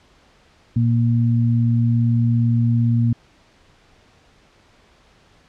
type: tone pair together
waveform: sine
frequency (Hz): 117.2 / 234.7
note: A#2 / A#3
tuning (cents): +10 / +12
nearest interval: octave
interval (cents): 1202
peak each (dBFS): -15 / -20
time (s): 0.76-3.13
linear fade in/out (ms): 5
effects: pink hiss -54 dBFS RMS until 5.48 s + low-pass 5000 Hz 12 dB/octave